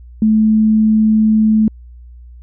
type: tone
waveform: sine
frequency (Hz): 217.3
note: A3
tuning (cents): -21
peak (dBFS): -8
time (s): 0.22-1.68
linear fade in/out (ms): 2
effects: added 60 Hz sine -34 dBFS peak until 2.42 s